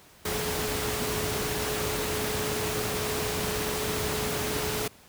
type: tone in noise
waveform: sine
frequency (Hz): 425.6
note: G#4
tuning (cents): +42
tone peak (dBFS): -33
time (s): 0.25-4.88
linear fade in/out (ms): 5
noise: pink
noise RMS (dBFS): -30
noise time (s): 0.25-4.88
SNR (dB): -6
effects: pink hiss -54 dBFS RMS until 5.08 s + high-pass 60 Hz 12 dB/octave